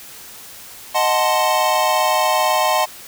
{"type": "chord", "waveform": "square", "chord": "D# diminished seventh", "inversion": "none", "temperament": "equal", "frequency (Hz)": [622.3, 740, 880, 1046.5], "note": ["D#5", "F#5", "A5", "C6"], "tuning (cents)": [0, 0, 0, 0], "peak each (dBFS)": -21, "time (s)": [0.94, 2.86], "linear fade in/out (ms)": 20, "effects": ["white hiss -38 dBFS RMS until 3.07 s"]}